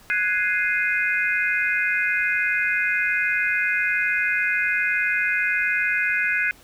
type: chord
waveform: sine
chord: Ab dominant seventh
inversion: third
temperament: equal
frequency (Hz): 1480 / 1661.2 / 2093 / 2489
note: Gb6 / Ab6 / C7 / Eb7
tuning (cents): 0 / 0 / 0 / 0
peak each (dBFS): -25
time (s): 0.1-6.51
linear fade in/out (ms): 0
effects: pink hiss -51 dBFS RMS until 6.63 s